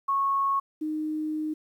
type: tone pair in turn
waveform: sine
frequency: 1100 / 308.7 Hz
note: C#6 / D#4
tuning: -14 / -14 cents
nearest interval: octave + minor seventh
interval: 2200 cents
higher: first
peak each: -22 / -27 dBFS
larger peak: first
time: 0.08-0.6 / 0.81-1.54 s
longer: second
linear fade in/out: 10 ms
effects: 10-bit